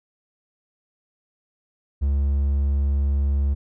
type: tone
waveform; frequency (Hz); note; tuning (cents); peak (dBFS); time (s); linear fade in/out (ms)
triangle; 70; C#2; +18; -16; 2.01-3.55; 20
effects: none